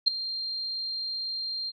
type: tone with ADSR envelope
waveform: sine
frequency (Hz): 4186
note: C8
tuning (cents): 0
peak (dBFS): -14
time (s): 0.06-1.72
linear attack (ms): 20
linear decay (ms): 3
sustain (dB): -16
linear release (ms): 34
effects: none